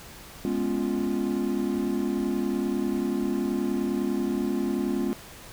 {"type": "chord", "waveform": "triangle", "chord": "C# dominant seventh", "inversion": "second", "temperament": "equal", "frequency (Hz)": [207.7, 246.9, 277.2, 349.2], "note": ["G#3", "B3", "C#4", "E#4"], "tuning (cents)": [0, 0, 0, 0], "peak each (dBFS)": -28, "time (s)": [0.45, 5.13], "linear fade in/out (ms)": 0, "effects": ["pink hiss -45 dBFS RMS until 5.52 s"]}